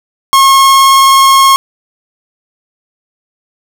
45% pulse tone with vibrato, 1083 Hz, C#6, 41 cents flat, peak -3 dBFS, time 0.33-1.56 s, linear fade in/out 0 ms, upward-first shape triangle, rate 19 Hz, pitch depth 12 cents each way, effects none

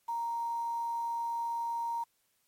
sine tone with quantisation, 932.3 Hz, A#5, in tune, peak -31 dBFS, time 0.08-2.04 s, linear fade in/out 10 ms, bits 9, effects white hiss -74 dBFS RMS until 2.47 s + MP3 64 kbps

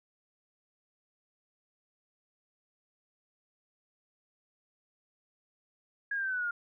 sine exponential sweep, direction down, 1661.2 to 1400 Hz, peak -30 dBFS, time 6.11-6.51 s, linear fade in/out 5 ms, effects none

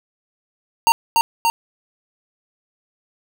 square tone with echo, 923 Hz, A#5, 17 cents flat, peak -11 dBFS, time 0.87-0.92 s, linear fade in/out 0 ms, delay 290 ms, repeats 2, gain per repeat -2 dB, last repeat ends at 1.5 s, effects none

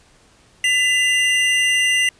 square tone pair together, 2006 / 2794 Hz, B6 / F7, +26 / 0 cents, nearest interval tritone, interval 574 cents, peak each -18 dBFS, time 0.64-2.09 s, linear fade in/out 2 ms, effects pink hiss -53 dBFS RMS until 2.19 s + resampled to 22050 Hz

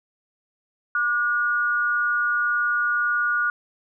sine tone pair together, 1185.8 / 1444 Hz, D6 / F#6, +16 / -43 cents, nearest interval minor third, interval 341 cents, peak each -27 / -20 dBFS, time 0.95-3.5 s, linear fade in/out 2 ms, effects none

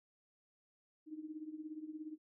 sine tone with tremolo, 309.9 Hz, D#4, 7 cents flat, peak -40 dBFS, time 1.06-2.18 s, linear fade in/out 50 ms, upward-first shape triangle, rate 17 Hz, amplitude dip 85%, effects none

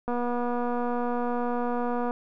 click train, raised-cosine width 1 ms, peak -17 dBFS, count 492, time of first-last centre 0.08-2.109 s, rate 242 Hz, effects none

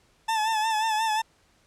40% pulse tone with vibrato, 876 Hz, A5, 8 cents flat, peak -22 dBFS, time 0.28-1.22 s, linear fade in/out 10 ms, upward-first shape sine, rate 5.6 Hz, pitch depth 52 cents each way, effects pink hiss -63 dBFS RMS until 1.66 s + low-pass 9000 Hz 12 dB/octave

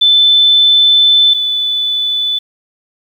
sine tone pair in turn, 3520 / 3486 Hz, A7 / A7, 0 / -17 cents, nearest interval unison, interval 17 cents, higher first, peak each -5 / -12 dBFS, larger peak first, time 0.01-1.34 / 1.34-2.39 s, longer first, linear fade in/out 10 ms, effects 7-bit

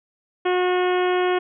harmonic tone, 362.7 Hz, F#4, 34 cents flat, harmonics 1 / 2 / 3 / 4 / 5 / 6 / 7 / 8 / 9, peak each -19 / -25 / -29 / -31 / -33 / -35 / -36 / -37 / -38 dBFS, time 0.45-1.39 s, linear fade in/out 10 ms, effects none

